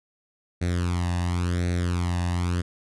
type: tone with flanger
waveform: sawtooth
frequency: 88 Hz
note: F2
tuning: 14 cents sharp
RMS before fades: -25 dBFS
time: 0.61-2.62 s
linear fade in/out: 10 ms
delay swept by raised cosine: 0.49 to 1.11 ms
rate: 0.93 Hz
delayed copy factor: +0.75
effects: resampled to 24000 Hz